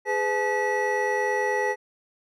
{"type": "tone cluster", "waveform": "triangle", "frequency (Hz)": [413.8, 503, 859, 1942], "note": ["G#4", "B4", "A5", "B6"], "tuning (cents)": [-6, 32, -42, -30], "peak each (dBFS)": -26, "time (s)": [0.05, 1.76], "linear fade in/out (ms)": 50, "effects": []}